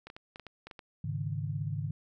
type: clicks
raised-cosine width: 0.3 ms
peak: -29 dBFS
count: 9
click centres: 0.07 / 0.101 / 0.165 / 0.359 / 0.397 / 0.467 / 0.67 / 0.712 / 0.792 s
type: chord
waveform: sine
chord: Ab suspended fourth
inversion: none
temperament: just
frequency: 103.83 / 138.43 / 155.74 Hz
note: Ab2 / Db3 / Eb3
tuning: 0 / -2 / +2 cents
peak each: -36 dBFS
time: 1.04-1.91 s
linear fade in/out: 5 ms
effects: none